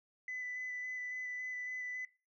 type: tone with vibrato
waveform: sine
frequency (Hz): 2000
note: B6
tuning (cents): +21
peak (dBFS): -38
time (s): 0.28-2.05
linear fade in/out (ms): 2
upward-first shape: square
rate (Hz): 3.6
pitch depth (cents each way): 9
effects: noise-tail reverb RT60 0.3 s tail -17 dB re dry + tanh soft clip ceiling -35 dBFS